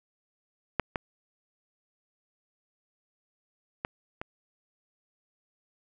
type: clicks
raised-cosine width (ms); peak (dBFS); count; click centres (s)
0.5; -9 / -14 / -15 / -20; 4; 0.797 / 0.958 / 3.849 / 4.215
effects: none

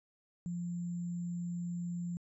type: tone with sample-and-hold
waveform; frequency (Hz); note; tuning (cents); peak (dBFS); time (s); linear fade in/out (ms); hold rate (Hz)
sine; 173.7; F3; -9; -35; 0.46-2.17; 0; 7350
effects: resampled to 24000 Hz

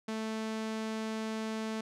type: tone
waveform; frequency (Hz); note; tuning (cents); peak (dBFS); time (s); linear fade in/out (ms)
sawtooth; 220; A3; 0; -30; 0.08-1.81; 5
effects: low-pass 8000 Hz 12 dB/octave

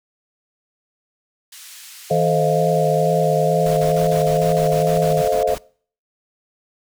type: band-pass noise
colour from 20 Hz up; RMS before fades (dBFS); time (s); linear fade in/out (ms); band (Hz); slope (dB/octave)
white; -40; 1.52-5.35; 5; 1800 to 11000; 12
type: chord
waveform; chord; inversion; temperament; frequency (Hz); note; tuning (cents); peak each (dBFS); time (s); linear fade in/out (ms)
sine; F dominant seventh; first; just; 436.5 / 523.8 / 628.6 / 698.5; A4 / C5 / Eb5 / F5; -14 / +2 / +18 / 0; -21; 2.1-5.55; 10
type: tone with vibrato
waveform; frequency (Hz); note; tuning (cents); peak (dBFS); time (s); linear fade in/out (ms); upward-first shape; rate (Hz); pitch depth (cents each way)
sine; 159.7; D#3; +45; -20; 2.11-5.22; 5; sine; 2.2; 39
type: noise bursts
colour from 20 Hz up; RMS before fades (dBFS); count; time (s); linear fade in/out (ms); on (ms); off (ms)
pink; -32; 13; 3.66-5.582; 2; 110; 41
effects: noise-tail reverb RT60 0.5 s tail -24 dB re dry

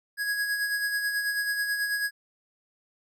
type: tone with tremolo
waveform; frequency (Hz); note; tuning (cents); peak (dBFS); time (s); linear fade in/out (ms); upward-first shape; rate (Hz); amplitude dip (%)
square; 1661.2; G#6; 0; -25; 0.17-2.11; 50; sine; 9.2; 45
effects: none

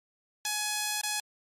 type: tone with dropouts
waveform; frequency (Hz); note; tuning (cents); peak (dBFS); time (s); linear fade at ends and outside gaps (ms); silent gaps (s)
5% pulse; 842; G#5; +24; -17; 0.45-1.2; 2; 1.013-1.034
effects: MP3 64 kbps

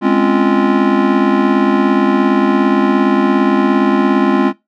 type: chord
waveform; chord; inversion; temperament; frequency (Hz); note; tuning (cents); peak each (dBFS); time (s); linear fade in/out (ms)
square; Db major seventh; second; just; 207.9 / 259.9 / 277.2 / 346.5; Ab3 / C4 / Db4 / F4; +2 / -11 / 0 / -14; -16; 0.01-4.53; 50
effects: noise-tail reverb RT60 0.2 s tail -19 dB re dry + low-pass 2000 Hz 12 dB/octave

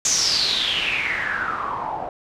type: noise with low-pass filter sweep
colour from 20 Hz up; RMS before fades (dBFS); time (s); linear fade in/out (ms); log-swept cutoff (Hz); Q
white; -23; 0.05-2.09; 2; 6600 to 710; 8
effects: none

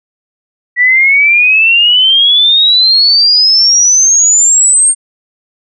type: exponential sweep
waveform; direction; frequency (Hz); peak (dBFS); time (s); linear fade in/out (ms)
sine; up; 1938 to 8700; -4; 0.76-4.95; 50
effects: none

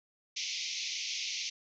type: band-pass noise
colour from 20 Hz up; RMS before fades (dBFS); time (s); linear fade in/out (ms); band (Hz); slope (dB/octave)
white; -37; 0.36-1.5; 10; 2100 to 6400; 96
effects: none

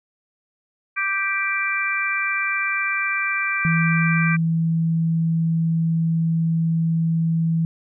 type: harmonic tone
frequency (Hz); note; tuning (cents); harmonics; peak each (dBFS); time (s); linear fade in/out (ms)
392; G4; 0; 3 / 4 / 5 / 6; -28 / -25 / -29 / -23; 0.96-4.37; 20
type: tone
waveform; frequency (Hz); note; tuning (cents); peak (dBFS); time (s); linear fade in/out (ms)
sine; 164; E3; -9; -17; 3.65-7.65; 0
effects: none

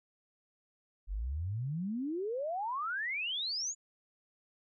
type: exponential sweep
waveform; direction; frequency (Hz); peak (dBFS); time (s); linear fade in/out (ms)
sine; up; 43.65 to 7040; -33; 1.07-3.75; 50
effects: none

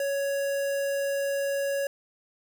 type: tone with notch filter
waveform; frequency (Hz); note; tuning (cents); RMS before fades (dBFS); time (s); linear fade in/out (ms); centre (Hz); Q
square; 557; C#5; +8; -28; 0-1.87; 2; 3700; 1.7
effects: none

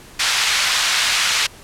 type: band-pass noise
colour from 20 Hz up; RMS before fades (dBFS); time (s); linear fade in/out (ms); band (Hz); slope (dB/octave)
white; -18; 0.19-1.47; 10; 1300 to 4500; 12
effects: pink hiss -42 dBFS RMS until 1.63 s + low-pass 12000 Hz 12 dB/octave

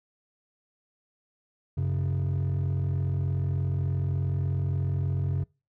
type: tone pair together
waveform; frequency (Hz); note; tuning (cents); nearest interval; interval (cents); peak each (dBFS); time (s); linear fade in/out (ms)
triangle; 93.6 / 136.96; F#2 / C#3; +20 / -20; perfect fifth; 660; -24; 1.77-5.44; 10
effects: noise-tail reverb RT60 0.3 s tail -25 dB re dry + tanh soft clip ceiling -20 dBFS

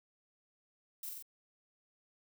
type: noise with echo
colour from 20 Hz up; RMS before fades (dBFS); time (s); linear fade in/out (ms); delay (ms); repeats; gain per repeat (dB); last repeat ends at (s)
violet; -43; 1.03-1.09; 2; 45; 3; -2; 1.225
effects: none

